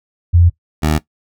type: tone pair in turn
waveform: sine / 15% pulse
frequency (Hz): 86.4 / 77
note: F2 / D#2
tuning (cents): -18 / -17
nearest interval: major second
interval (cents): 199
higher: first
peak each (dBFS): -6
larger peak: neither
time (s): 0.33-0.5 / 0.82-0.99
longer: neither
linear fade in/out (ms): 20
effects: noise-tail reverb RT60 0.1 s tail -17 dB re dry